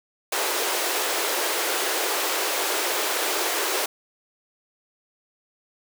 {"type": "high-pass noise", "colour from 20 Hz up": "pink", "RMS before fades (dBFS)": -25, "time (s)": [0.32, 3.86], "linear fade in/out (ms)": 5, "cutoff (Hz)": 340, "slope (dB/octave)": 48, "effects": []}